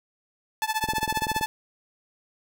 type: tone with tremolo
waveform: sawtooth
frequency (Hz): 872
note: A5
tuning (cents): -16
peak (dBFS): -17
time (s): 0.62-1.46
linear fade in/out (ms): 0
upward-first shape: triangle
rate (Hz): 15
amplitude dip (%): 100
type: click train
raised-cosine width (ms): 2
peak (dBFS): -19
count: 13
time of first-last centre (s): 0.84-1.411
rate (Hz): 21
effects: none